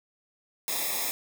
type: noise with comb filter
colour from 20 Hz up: white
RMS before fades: -30 dBFS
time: 0.68-1.11 s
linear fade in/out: 0 ms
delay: 0.67 ms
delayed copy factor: -0.9
effects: none